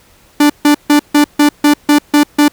45% pulse tone bursts, 293.7 Hz, D4, in tune, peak -5 dBFS, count 9, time 0.4-2.482 s, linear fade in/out 5 ms, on 98 ms, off 150 ms, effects pink hiss -47 dBFS RMS until 2.52 s

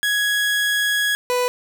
30% pulse tone pair in turn, 1667 / 495.6 Hz, G#6 / B4, +6 / +6 cents, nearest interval octave + major sixth, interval 2100 cents, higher first, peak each -15 dBFS, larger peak neither, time 0.03-1.15 / 1.3-1.48 s, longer first, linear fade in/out 0 ms, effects none

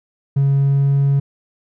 triangle tone with pitch glide, 138.59 to 139.39 Hz, C#3 to C#3, 0 to +10 cents, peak -9 dBFS, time 0.36-1.2 s, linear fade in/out 10 ms, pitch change +10 cents, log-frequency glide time 0.55-0.95 s, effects tanh soft clip ceiling -7 dBFS

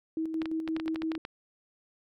sine tone with tremolo, 320.7 Hz, E4, 48 cents flat, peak -28 dBFS, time 0.17-1.18 s, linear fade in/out 2 ms, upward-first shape square, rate 5.8 Hz, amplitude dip 45%
clicks, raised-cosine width 0.3 ms, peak -21 dBFS, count 11, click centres 0.418 / 0.457 / 0.677 / 0.765 / 0.799 / 0.88 / 0.959 / 1.02 / 1.118 / 1.152 / 1.251 s
effects none

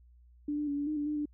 sine tone with pitch steps, 293.7 / 296.5 / 285.3 / 288.3 / 305.2 / 292.1 / 300.2 / 295.4 Hz, D4 / D4 / C#4 / D4 / D#4 / D4 / D4 / D4, 0 / +17 / +50 / -32 / -33 / -9 / +38 / +10 cents, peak -30 dBFS, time 0.48-1.256 s, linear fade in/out 5 ms, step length 97 ms, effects added 60 Hz sine -56 dBFS peak until 1.33 s

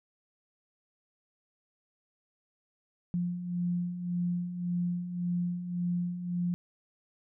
sine beating tone pair, 174.5 / 176.3 Hz, F3 / F3, -1 / +17 cents, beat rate 1.8 Hz, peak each -37 / -30 dBFS, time 3.14-6.54 s, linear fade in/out 0 ms, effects none

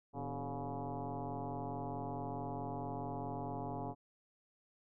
sine tone with frequency modulation, 296.3 Hz, D4, 15 cents sharp, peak -38 dBFS, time 0.13-3.95 s, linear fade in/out 50 ms, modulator 137 Hz, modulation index 4.6, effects none

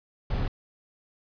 brown noise, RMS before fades -27 dBFS, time 0.3-0.48 s, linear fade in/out 5 ms, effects resampled to 11025 Hz

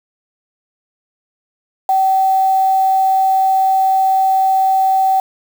sine tone with quantisation, 766 Hz, G5, 40 cents flat, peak -10 dBFS, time 1.89-5.2 s, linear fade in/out 2 ms, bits 5, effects none

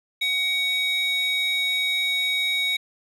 triangle tone pair together, 2251 / 3786 Hz, C#7 / A#7, +26 / +26 cents, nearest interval major sixth, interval 900 cents, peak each -21 / -21 dBFS, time 0.21-2.77 s, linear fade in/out 10 ms, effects tanh soft clip ceiling -16 dBFS

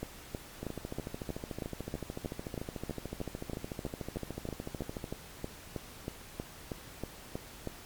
two click trains, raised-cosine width 2 ms, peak -24 / -22 dBFS, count 61 / 25, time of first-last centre 0.63-5.042 / 0.03-7.673 s, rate 13.6 / 3.14 Hz, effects pink hiss -50 dBFS RMS until 7.85 s + MP3 96 kbps

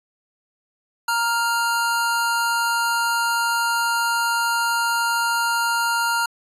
square tone pair together, 932.3 / 1399.4 Hz, A#5 / F6, 0 / +3 cents, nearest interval perfect fifth, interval 703 cents, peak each -23 / -22 dBFS, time 1.08-6.26 s, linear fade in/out 5 ms, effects resampled to 32000 Hz

